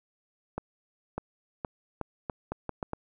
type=accelerating click train; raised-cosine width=1 ms; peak=-18 dBFS; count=9; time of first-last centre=0.58-2.934 s; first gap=600 ms; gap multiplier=0.78; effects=none